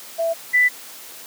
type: tone pair in turn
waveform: sine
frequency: 663 / 1986.8 Hz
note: E5 / B6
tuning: +10 / +10 cents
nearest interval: octave + perfect fifth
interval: 1900 cents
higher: second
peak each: -18 / -12 dBFS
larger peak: second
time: 0.18-0.34 / 0.53-0.69 s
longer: neither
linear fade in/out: 20 ms
effects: white hiss -39 dBFS RMS until 1.26 s + high-pass 200 Hz 12 dB/octave